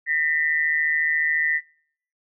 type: tone pair together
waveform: sine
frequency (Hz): 1821.3 / 1975.5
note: A#6 / B6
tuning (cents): -41 / 0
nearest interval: minor second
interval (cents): 141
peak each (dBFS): -22 / -22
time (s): 0.06-1.61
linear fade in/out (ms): 50
effects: noise-tail reverb RT60 0.6 s tail -23 dB re dry